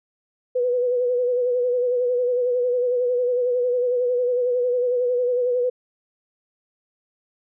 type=tone with vibrato; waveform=sine; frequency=493.9 Hz; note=B4; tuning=in tune; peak=-18 dBFS; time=0.55-5.7 s; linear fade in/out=10 ms; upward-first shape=sine; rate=11 Hz; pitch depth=41 cents each way; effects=none